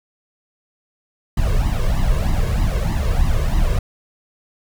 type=noise with flanger; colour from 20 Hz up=brown; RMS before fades=-17 dBFS; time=1.37-3.79 s; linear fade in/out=5 ms; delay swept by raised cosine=1 to 1.88 ms; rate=3.2 Hz; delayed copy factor=+0.85; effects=none